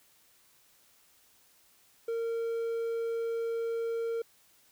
triangle tone, 460 Hz, A#4, 23 cents flat, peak -28 dBFS, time 2.08-4.22 s, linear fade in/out 5 ms, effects white hiss -64 dBFS RMS until 4.71 s

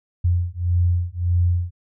sine beating tone pair, 87 / 88.7 Hz, F2 / F2, -6 / +27 cents, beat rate 1.7 Hz, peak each -20 dBFS, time 0.24-1.71 s, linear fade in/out 10 ms, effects none

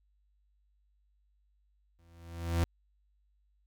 40% pulse tone with exponential growth, 84.5 Hz, E2, 43 cents sharp, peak -23 dBFS, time 1.99-2.64 s, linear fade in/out 0 ms, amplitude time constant 140 ms, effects added 50 Hz sine -68 dBFS peak until 3.66 s

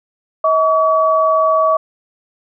sine tone pair together, 638 / 1136.8 Hz, D#5 / C#6, +43 / +43 cents, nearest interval minor seventh, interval 1000 cents, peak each -13 / -13 dBFS, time 0.44-1.77 s, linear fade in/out 5 ms, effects none

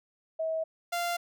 sine / sawtooth tone pair in turn, 643 / 693.8 Hz, E5 / F5, -43 / -12 cents, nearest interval minor second, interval 131 cents, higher second, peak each -28 / -25 dBFS, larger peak second, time 0.39-0.64 / 0.92-1.17 s, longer neither, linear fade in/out 10 ms, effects none

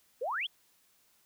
sine exponential sweep, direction up, 442.3 to 3520 Hz, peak -31 dBFS, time 0.21-0.47 s, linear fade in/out 10 ms, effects white hiss -68 dBFS RMS until 1.25 s

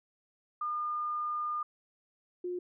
sine tone pair in turn, 1212 / 357.5 Hz, D#6 / F4, -46 / +41 cents, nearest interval octave + major sixth, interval 2113 cents, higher first, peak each -31 / -33 dBFS, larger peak first, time 0.61-1.63 / 2.44-2.59 s, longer first, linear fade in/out 5 ms, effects none

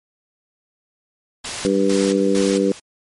white noise with tremolo, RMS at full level -25 dBFS, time 1.44-2.8 s, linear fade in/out 10 ms, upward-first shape square, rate 2.2 Hz, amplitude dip 75%
harmonic tone, 97.8 Hz, G2, 4 cents flat, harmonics 2 / 3 / 4 / 5, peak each -20 / -20 / -20 / -20 dBFS, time 1.65-2.72 s, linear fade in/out 0 ms
effects low-pass 8000 Hz 12 dB/octave + MP3 48 kbps

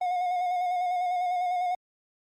triangle tone with vibrato, 720 Hz, F#5, 47 cents flat, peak -23 dBFS, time 0.01-1.75 s, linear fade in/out 5 ms, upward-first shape square, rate 10 Hz, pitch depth 27 cents each way, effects Opus 32 kbps

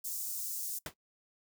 white high-pass noise, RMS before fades -38 dBFS, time 0.04-0.79 s, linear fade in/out 10 ms, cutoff 6000 Hz, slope 24 dB/octave
pink noise with exponential decay, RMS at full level -34 dBFS, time 0.86-0.94 s, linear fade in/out 2 ms, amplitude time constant 17 ms
effects noise-tail reverb RT60 0.1 s tail -20 dB re dry + high-pass 80 Hz 12 dB/octave

